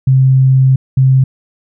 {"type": "tone pair in turn", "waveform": "sine", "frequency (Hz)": [132, 132], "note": ["C3", "C3"], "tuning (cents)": [16, 16], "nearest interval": "unison", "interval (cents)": 0, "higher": "neither", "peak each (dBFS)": -5, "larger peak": "neither", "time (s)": [[0.07, 0.76], [0.97, 1.24]], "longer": "first", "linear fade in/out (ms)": 5, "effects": []}